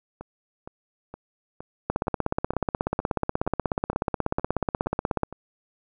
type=two click trains; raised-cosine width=1 ms; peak=-23 / -9 dBFS; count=12 / 56; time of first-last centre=0.21-5.326 / 1.9-5.233 s; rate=2.15 / 16.5 Hz; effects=none